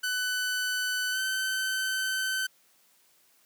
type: tone with pitch glide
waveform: sawtooth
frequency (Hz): 1500 to 1531.5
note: F#6 to G6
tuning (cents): +23 to -41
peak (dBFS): -24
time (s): 0.03-2.47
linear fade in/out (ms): 10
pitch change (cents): +36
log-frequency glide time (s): 1.11-1.19
effects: white hiss -64 dBFS RMS until 3.45 s + high-pass 150 Hz 12 dB/octave